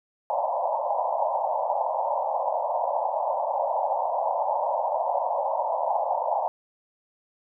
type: band-pass noise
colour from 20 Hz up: white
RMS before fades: -26 dBFS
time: 0.3-6.48 s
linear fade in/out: 0 ms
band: 550 to 960 Hz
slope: 96 dB/octave
effects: none